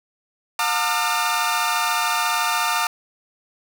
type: tone cluster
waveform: sawtooth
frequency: 717 / 908 / 1202 / 1343 / 1420 Hz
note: F5 / A#5 / D6 / E6 / F6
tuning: +45 / -46 / +40 / +32 / +28 cents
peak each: -24 / -20 / -20 / -25 / -26 dBFS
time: 0.59-2.87 s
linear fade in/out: 2 ms
effects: none